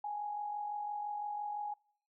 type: tone with amplitude modulation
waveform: sine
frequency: 830.6 Hz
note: G#5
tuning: in tune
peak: -34 dBFS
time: 0.04-1.74 s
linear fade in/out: 5 ms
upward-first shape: sine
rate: 45.9 Hz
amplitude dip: 45%
effects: noise-tail reverb RT60 0.6 s tail -26 dB re dry